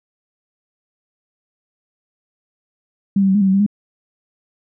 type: tone with pitch steps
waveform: sine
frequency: 197.7 / 194.2 / 190.8 / 207.6 / 193.5 / 190 / 196.7 / 206.6 Hz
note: G3 / G3 / G3 / G#3 / G3 / F#3 / G3 / G#3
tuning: +15 / -16 / -47 / 0 / -22 / +46 / +6 / -9 cents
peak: -11 dBFS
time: 3.16-3.664 s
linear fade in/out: 5 ms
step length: 63 ms
effects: none